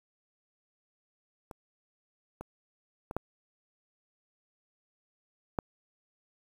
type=clicks; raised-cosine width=1 ms; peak=-29 / -26 / -24 / -16 / -15 dBFS; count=5; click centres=1.512 / 2.41 / 3.111 / 3.166 / 5.588 s; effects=8-bit